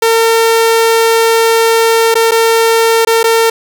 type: tone with dropouts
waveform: sawtooth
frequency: 454.5 Hz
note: A#4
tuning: 44 cents flat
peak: -3 dBFS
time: 0.02-3.5 s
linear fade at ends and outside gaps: 5 ms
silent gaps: 2.143-2.153 / 2.311-2.317 / 3.05-3.071 / 3.231-3.24 s
effects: none